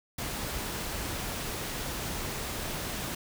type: noise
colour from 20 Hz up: pink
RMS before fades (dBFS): -35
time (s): 0.18-3.15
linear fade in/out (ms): 5
effects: none